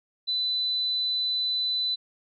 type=tone; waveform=sine; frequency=4000 Hz; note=B7; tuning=21 cents sharp; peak=-24 dBFS; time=0.27-1.96 s; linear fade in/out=20 ms; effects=none